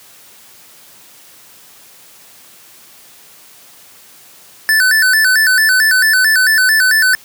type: tone with vibrato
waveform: square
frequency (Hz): 1628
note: G#6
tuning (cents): -35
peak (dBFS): -9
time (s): 4.69-7.15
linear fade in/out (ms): 0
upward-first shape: square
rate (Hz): 4.5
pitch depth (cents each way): 130
effects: white hiss -42 dBFS RMS until 7.24 s + high-pass 100 Hz 12 dB/octave